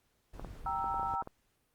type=noise; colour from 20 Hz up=brown; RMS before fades=-47 dBFS; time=0.33-1.16 s; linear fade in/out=10 ms
type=clicks; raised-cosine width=1 ms; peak=-29 dBFS; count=9; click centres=0.396 / 0.447 / 0.843 / 0.943 / 0.996 / 1.03 / 1.138 / 1.224 / 1.274 s
type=chord; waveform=sine; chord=E diminished; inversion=first; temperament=equal; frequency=784 / 932.3 / 1318.5 Hz; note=G5 / Bb5 / E6; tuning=0 / 0 / 0 cents; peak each=-36 dBFS; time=0.66-1.22 s; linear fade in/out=2 ms
effects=pink hiss -75 dBFS RMS until 1.74 s + Opus 48 kbps